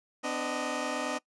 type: tone cluster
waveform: 15% pulse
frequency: 253.9 / 295.6 / 621 Hz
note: B3 / D4 / D#5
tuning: +48 / +11 / -3 cents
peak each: -29 dBFS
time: 0.23-1.19 s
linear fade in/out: 20 ms
effects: noise-tail reverb RT60 0.1 s tail -22 dB re dry + resampled to 22050 Hz